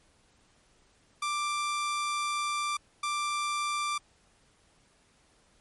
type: tone bursts at uneven times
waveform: sawtooth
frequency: 1179 Hz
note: D6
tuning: 6 cents sharp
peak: -25 dBFS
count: 2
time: 1.22-2.77 / 3.03-3.98 s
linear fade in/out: 5 ms
effects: pink hiss -65 dBFS RMS until 5.6 s + MP3 48 kbps